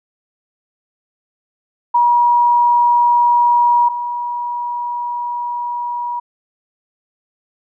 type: tone pair in turn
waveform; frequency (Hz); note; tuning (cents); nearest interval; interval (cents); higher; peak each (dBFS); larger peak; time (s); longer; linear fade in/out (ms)
sine; 959 / 962.5; A#5 / B5; +49 / -45; unison; 6; second; -9 / -19; first; 1.94-3.89 / 3.89-6.2; second; 10
effects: none